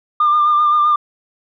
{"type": "tone with vibrato", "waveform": "sine", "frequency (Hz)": 1200, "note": "D6", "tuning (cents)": 37, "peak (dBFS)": -9, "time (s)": [0.2, 0.96], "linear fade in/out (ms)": 5, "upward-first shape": "sine", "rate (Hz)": 7.7, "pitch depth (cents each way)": 27, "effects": ["tanh soft clip ceiling -7 dBFS"]}